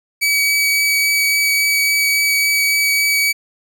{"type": "tone with vibrato", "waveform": "sawtooth", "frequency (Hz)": 2277, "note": "C#7", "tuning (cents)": 46, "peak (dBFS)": -10, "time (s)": [0.21, 3.33], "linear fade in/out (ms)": 20, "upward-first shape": "triangle", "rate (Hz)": 3.6, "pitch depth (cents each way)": 9, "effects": []}